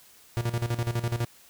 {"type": "tone with tremolo", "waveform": "45% pulse", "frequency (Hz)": 118, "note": "A#2", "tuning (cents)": 22, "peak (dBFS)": -24, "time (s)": [0.37, 1.25], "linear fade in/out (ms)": 0, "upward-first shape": "square", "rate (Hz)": 12, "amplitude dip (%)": 75, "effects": ["white hiss -55 dBFS RMS until 1.49 s"]}